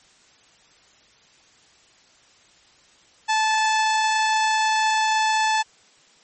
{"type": "tone", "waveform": "sawtooth", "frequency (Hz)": 872, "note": "A5", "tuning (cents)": -16, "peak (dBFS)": -14, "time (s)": [3.28, 5.63], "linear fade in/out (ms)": 20, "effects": ["white hiss -55 dBFS RMS until 6.23 s", "MP3 32 kbps"]}